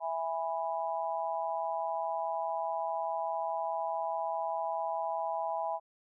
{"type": "chord", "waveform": "sine", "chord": "E major", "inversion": "none", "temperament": "just", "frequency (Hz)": [659.3, 824.1, 988.9], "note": ["E5", "G#5", "B5"], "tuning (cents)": [0, -14, 2], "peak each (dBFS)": [-35, -35, -37], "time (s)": [0, 5.8], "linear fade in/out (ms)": 50, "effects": []}